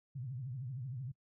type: tone with vibrato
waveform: sine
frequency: 128.2 Hz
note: C3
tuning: 35 cents flat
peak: -39 dBFS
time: 0.15-1.12 s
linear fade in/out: 10 ms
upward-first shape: triangle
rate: 13 Hz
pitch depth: 210 cents each way
effects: noise-tail reverb RT60 0.1 s tail -23 dB re dry